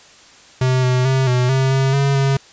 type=tone with pitch steps; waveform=square; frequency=128.7 / 126.8 / 132.5 / 125 / 133 / 134.2 / 138.8 / 136.7 Hz; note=C3 / B2 / C3 / B2 / C3 / C3 / C#3 / C#3; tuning=-28 / +46 / +22 / +21 / +29 / +44 / +3 / -24 cents; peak=-14 dBFS; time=0.61-2.37 s; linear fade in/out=5 ms; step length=220 ms; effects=white hiss -45 dBFS RMS until 2.52 s + resampled to 16000 Hz